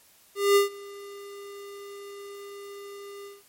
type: tone with ADSR envelope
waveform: square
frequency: 401.9 Hz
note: G4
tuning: 43 cents sharp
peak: -16 dBFS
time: 0.35-3.43 s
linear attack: 210 ms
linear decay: 130 ms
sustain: -24 dB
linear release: 180 ms
effects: white hiss -58 dBFS RMS until 3.48 s + MP3 64 kbps